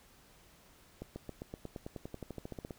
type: accelerating click train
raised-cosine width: 2 ms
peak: -28 dBFS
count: 19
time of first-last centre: 1.02-2.708 s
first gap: 140 ms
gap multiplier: 0.95
effects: pink hiss -62 dBFS RMS until 2.78 s